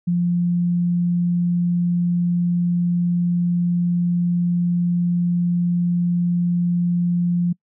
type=tone; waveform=sine; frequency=174.61 Hz; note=F3; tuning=in tune; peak=-16 dBFS; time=0.07-7.53 s; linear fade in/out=10 ms; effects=noise-tail reverb RT60 0.1 s tail -26 dB re dry